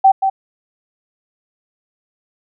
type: tone with echo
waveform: sine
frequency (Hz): 773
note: G5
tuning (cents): -24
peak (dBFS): -5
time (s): 0.04-0.12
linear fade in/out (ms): 10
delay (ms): 180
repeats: 1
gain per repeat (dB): -7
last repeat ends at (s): 0.3
effects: none